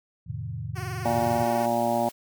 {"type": "chord", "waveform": "sine", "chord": "F dominant seventh", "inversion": "none", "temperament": "equal", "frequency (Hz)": [87.31, 110, 130.81, 155.56], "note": ["F2", "A2", "C3", "Eb3"], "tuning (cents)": [0, 0, 0, 0], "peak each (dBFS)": [-38, -34, -36, -38], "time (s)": [0.26, 1.45], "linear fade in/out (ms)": 20}
{"type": "tone with vibrato", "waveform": "10% pulse", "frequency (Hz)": 368.9, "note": "F#4", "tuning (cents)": -5, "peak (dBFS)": -27, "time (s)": [0.75, 1.67], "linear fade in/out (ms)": 20, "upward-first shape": "sine", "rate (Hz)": 20, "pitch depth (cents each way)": 74}
{"type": "high-pass noise", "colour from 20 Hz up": "white", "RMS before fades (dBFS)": -43, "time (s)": [1.04, 2.12], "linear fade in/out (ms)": 20, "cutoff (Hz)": 160, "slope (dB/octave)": 48}
{"type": "harmonic tone", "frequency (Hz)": 117.7, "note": "A#2", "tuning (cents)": 17, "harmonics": [1, 2, 3, 5, 6, 7, 8], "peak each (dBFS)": [-37, -29, -33, -27, -28, -28, -34], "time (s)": [1.05, 2.09], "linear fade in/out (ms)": 5}
{"effects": []}